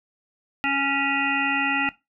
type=harmonic tone; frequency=277.2 Hz; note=C#4; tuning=in tune; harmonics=1 / 3 / 5 / 7 / 9 / 10; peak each=-28 / -28 / -28 / -28 / -28 / -28 dBFS; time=0.64-1.89 s; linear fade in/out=0 ms; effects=noise-tail reverb RT60 0.2 s tail -17 dB re dry